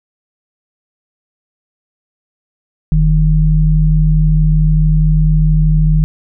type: tone pair together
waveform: sine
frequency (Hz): 43.66 / 155.6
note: F1 / D#3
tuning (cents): 0 / 0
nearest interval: octave + minor seventh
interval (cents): 2200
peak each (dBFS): -10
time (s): 2.92-6.04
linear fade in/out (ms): 0
effects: none